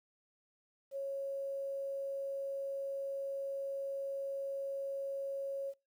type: tone with quantisation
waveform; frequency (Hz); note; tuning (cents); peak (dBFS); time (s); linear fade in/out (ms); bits
sine; 550; C#5; -14; -36; 0.91-5.74; 50; 11
effects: noise-tail reverb RT60 0.3 s tail -26 dB re dry